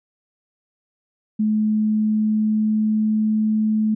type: tone with pitch glide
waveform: sine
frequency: 214.6 to 216.2 Hz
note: A3 to A3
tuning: -43 to -30 cents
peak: -16 dBFS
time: 1.39-3.95 s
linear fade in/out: 10 ms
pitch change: +13 cents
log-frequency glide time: 1.66-3.53 s
effects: none